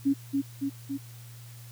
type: tone with echo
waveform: sine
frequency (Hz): 276.8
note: C#4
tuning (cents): -2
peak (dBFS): -20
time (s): 0.05-0.14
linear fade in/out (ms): 20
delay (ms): 280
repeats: 3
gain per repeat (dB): -3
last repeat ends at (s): 0.98
effects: added 118 Hz sine -44 dBFS peak until 1.71 s + white hiss -53 dBFS RMS until 1.71 s